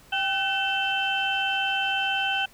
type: tone cluster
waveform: sine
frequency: 784 / 1518 / 2659 / 3080 Hz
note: G5 / F#6 / E7 / G7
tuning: 0 / +44 / +14 / -31 cents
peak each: -28 dBFS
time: 0.12-2.46 s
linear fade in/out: 10 ms
effects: tanh soft clip ceiling -14 dBFS + pink hiss -54 dBFS RMS until 2.53 s

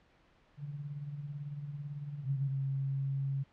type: tone with tremolo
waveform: sine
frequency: 144.5 Hz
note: D3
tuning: 28 cents flat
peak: -36 dBFS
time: 0.57-2.54 s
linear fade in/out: 50 ms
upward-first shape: sine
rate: 18 Hz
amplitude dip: 55%
type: tone with pitch glide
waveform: sine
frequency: 136.1 to 137.13 Hz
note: C#3 to C#3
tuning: -31 to -18 cents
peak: -31 dBFS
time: 2.24-3.44 s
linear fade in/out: 20 ms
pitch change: +13 cents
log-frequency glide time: 2.66-3.22 s
effects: pink hiss -66 dBFS RMS until 3.52 s + low-pass 3000 Hz 12 dB/octave

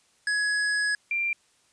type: tone pair in turn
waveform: square / sine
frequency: 1678 / 2373 Hz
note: G#6 / D7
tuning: +17 / +17 cents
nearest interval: tritone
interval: 600 cents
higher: second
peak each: -24 dBFS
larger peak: neither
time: 0.27-0.95 / 1.11-1.33 s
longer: first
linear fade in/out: 2 ms
effects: white hiss -64 dBFS RMS until 1.72 s + resampled to 22050 Hz

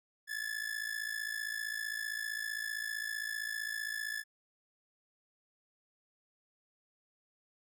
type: ring-modulated tone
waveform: 45% pulse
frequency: 1726 Hz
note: A6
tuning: 34 cents flat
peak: -33 dBFS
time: 0.27-4.24 s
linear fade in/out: 50 ms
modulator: 27.7 Hz
effects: none

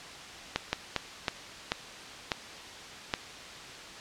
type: slowing click train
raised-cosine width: 0.2 ms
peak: -9 dBFS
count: 7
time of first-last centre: 0.56-3.138 s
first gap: 170 ms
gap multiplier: 1.37
effects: white hiss -44 dBFS RMS until 4 s + low-pass 5000 Hz 12 dB/octave

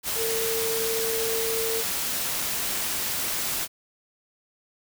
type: tone in noise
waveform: sine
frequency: 452.2 Hz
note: A4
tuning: 47 cents sharp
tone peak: -27 dBFS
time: 0.15-1.84 s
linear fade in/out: 50 ms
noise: white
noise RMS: -28 dBFS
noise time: 0.03-3.68 s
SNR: -2 dB
effects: none

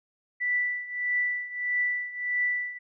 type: tone with tremolo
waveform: sine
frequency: 1972 Hz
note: B6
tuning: 3 cents flat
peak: -22 dBFS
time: 0.4-2.79 s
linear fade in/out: 20 ms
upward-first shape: triangle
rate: 1.6 Hz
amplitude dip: 85%
effects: none

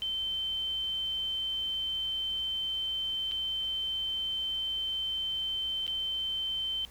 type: tone with dropouts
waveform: sine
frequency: 3092 Hz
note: G7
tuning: 24 cents flat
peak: -30 dBFS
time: 0.02-6.85 s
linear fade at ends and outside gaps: 0 ms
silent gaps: 3.313-3.319 / 5.866-5.878 s
effects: added 60 Hz sine -53 dBFS peak until 6.9 s + pink hiss -55 dBFS RMS until 6.9 s

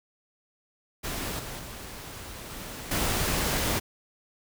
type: noise with level steps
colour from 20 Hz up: pink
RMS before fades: -33 / -38 / -41 / -39 / -27 dBFS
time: 1.03-3.8 s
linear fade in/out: 20 ms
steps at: 1.39 / 1.59 / 2.5 / 2.91 s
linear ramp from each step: 5 ms
effects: none

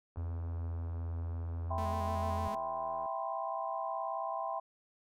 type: click train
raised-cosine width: 1 ms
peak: -39 dBFS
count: 241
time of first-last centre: 0.16-3.059 s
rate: 82.8 Hz
type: tone with pitch glide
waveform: triangle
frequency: 85.2 to 84.61 Hz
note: F2 to E2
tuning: -42 to +46 cents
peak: -33 dBFS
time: 0.17-2.48 s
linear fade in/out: 5 ms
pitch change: -12 cents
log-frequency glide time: 0.29-0.83 s
type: chord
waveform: sine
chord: C major seventh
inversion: first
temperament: equal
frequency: 659.3 / 784 / 987.8 / 1046.5 Hz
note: E5 / G5 / B5 / C6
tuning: 0 / 0 / 0 / 0 cents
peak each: -39 / -39 / -42 / -40 dBFS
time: 1.7-4.6 s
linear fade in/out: 10 ms
type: tone with vibrato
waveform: sawtooth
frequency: 213.6 Hz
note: G#3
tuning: 49 cents sharp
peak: -38 dBFS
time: 1.78-2.55 s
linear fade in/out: 2 ms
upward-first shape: square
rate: 6.7 Hz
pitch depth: 51 cents each way
effects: none

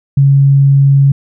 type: tone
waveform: sine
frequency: 138.59 Hz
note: C#3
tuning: in tune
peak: -4 dBFS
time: 0.17-1.12 s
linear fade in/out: 5 ms
effects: none

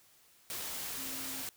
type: tone in noise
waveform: sine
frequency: 265.4 Hz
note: C4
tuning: 25 cents sharp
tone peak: -48 dBFS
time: 0.98-1.42 s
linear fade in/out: 0 ms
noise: white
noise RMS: -40 dBFS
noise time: 0.5-1.49 s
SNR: -11 dB
effects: white hiss -64 dBFS RMS until 1.56 s

